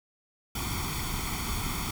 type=noise with comb filter; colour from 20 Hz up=pink; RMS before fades=-32 dBFS; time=0.55-1.91 s; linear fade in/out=5 ms; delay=0.89 ms; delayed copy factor=+0.8; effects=none